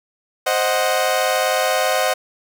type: chord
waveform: sawtooth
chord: C diminished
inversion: none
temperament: equal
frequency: 523.3 / 622.3 / 740 Hz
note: C5 / Eb5 / Gb5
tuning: 0 / 0 / 0 cents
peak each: -17 dBFS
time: 0.46-2.14 s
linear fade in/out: 10 ms
effects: none